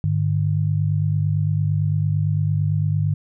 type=tone pair together; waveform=sine; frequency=101.83 / 150.7 Hz; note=G#2 / D3; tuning=-34 / +45 cents; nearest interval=perfect fifth; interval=679 cents; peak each=-20 dBFS; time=0.04-3.14 s; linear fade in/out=0 ms; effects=none